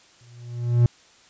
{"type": "tone with exponential growth", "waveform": "triangle", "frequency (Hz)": 120, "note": "B2", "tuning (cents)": -49, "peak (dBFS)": -9, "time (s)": [0.21, 0.86], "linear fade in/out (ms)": 0, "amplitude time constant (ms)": 140, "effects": ["white hiss -54 dBFS RMS until 1.29 s", "resampled to 16000 Hz"]}